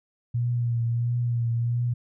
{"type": "tone with vibrato", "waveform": "sine", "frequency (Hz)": 118.8, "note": "A#2", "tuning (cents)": 33, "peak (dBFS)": -22, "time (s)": [0.34, 1.94], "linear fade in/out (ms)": 10, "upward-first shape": "triangle", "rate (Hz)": 1.5, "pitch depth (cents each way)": 38, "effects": []}